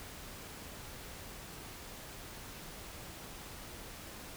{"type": "silence", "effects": ["pink hiss -48 dBFS RMS until 4.36 s"]}